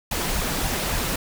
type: noise with flanger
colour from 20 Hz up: pink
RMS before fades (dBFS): -25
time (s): 0.11-1.16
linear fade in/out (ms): 5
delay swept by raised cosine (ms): 1.1 to 6.2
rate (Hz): 3.6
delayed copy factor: +0.65
effects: none